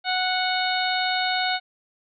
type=harmonic tone with a mistuned harmonic; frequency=738 Hz; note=F#5; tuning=5 cents flat; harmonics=1 / 2 / 3 / 4 / 5 / 6; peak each=-25 / -28 / -30 / -33 / -30 / -31 dBFS; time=0.04-1.6 s; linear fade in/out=50 ms; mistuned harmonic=6; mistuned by=-60 cents; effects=none